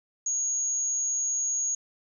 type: tone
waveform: sine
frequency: 6645 Hz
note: G#8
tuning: in tune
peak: -25 dBFS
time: 0.26-1.75 s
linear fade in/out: 5 ms
effects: none